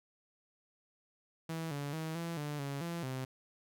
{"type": "tone with pitch steps", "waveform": "sawtooth", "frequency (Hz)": [162.9, 143.1, 159.6, 168.1, 147.6, 140, 169.8, 130.4], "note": ["E3", "D3", "D#3", "E3", "D3", "C#3", "F3", "C3"], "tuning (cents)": [-20, -45, 44, 34, 9, 18, -48, -5], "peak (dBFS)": -33, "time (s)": [1.49, 3.25], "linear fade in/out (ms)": 5, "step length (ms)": 220, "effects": []}